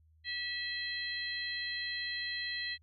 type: harmonic tone with a mistuned harmonic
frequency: 649 Hz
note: E5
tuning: 27 cents flat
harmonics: 3 / 4 / 5 / 6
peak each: -38 / -47 / -44 / -39 dBFS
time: 0.24-2.78 s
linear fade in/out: 50 ms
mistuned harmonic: 6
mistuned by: +86 cents
effects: added 79 Hz sine -62 dBFS peak until 2.82 s